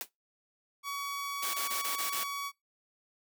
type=noise with exponential decay; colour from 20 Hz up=white; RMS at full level=-33 dBFS; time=0.01-0.09 s; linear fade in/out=0 ms; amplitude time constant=16 ms
type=tone; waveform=sawtooth; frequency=1129 Hz; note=C#6; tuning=31 cents sharp; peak=-31 dBFS; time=0.83-2.52 s; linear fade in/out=50 ms
type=noise bursts; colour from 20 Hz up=white; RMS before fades=-35 dBFS; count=6; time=1.42-2.24 s; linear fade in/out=10 ms; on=120 ms; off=20 ms
effects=noise-tail reverb RT60 0.2 s tail -23 dB re dry + high-pass 300 Hz 12 dB/octave